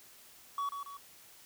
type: tone with echo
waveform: triangle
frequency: 1128 Hz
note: C#6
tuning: 30 cents sharp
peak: -30 dBFS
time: 0.58-0.69 s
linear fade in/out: 2 ms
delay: 140 ms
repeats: 2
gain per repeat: -6 dB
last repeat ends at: 0.97 s
effects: white hiss -57 dBFS RMS until 1.45 s